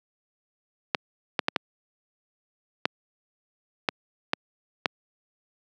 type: clicks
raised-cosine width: 0.3 ms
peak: -5 dBFS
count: 8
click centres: 0.948 / 1.392 / 1.484 / 1.562 / 2.855 / 3.888 / 4.334 / 4.858 s
effects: high-pass 200 Hz 12 dB/octave